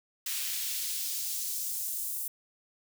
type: noise with high-pass filter sweep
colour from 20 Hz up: white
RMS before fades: -34 dBFS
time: 0.26-2.28 s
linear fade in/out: 5 ms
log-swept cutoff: 2200 to 10000 Hz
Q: 0.9
effects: none